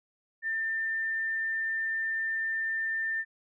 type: tone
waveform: sine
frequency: 1794 Hz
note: A6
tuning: 33 cents sharp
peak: -28 dBFS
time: 0.42-3.25 s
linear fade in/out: 50 ms
effects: none